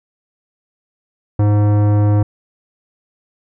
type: tone with tanh clipping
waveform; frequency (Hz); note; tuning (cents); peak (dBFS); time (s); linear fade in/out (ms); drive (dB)
sine; 103.83; G#2; 0; -12; 1.39-2.23; 5; 17
effects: none